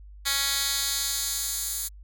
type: tone with high-pass filter sweep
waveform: 10% pulse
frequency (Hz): 277.2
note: C#4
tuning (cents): 0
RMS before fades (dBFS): -28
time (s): 0.25-1.89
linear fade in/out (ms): 20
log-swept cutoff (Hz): 2800 to 8600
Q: 0.92
effects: added 50 Hz sine -43 dBFS peak until 2.03 s